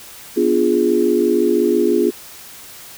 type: chord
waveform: sine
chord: B diminished seventh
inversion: none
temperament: equal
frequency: 246.9 / 293.7 / 349.2 / 415.3 Hz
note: B3 / D4 / F4 / Ab4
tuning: 0 / 0 / 0 / 0 cents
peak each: -20 / -21 / -16 / -17 dBFS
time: 0.36-2.11 s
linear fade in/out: 20 ms
effects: white hiss -38 dBFS RMS until 2.97 s